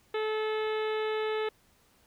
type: harmonic tone with a mistuned harmonic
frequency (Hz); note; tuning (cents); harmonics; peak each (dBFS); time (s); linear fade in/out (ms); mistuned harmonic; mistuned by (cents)
433.1; A4; -27; 1 / 2 / 3 / 4 / 5 / 6 / 7 / 8 / 9; -29 / -39 / -40 / -42 / -43 / -47 / -47 / -47 / -50; 0.14-1.49; 5; 8; +25
effects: pink hiss -65 dBFS RMS until 2.06 s